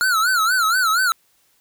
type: tone with vibrato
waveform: square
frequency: 1400 Hz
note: F6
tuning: 4 cents sharp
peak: -16 dBFS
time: 0.01-1.12 s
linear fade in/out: 0 ms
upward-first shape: sine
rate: 4.2 Hz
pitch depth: 160 cents each way
effects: white hiss -61 dBFS RMS until 1.6 s